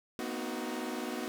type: chord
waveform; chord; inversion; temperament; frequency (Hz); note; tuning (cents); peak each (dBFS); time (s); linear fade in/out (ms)
sawtooth; B major seventh; third; equal with one note detuned; 233.1 / 253.2 / 311.1 / 370; A#3 / B3 / D#4 / F#4; 0 / +43 / 0 / 0; -37 / -36 / -37 / -37; 0.19-1.28; 0
effects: none